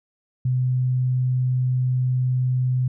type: tone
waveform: sine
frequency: 127.2 Hz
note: C3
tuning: 48 cents flat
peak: -18 dBFS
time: 0.45-2.88 s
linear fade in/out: 5 ms
effects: none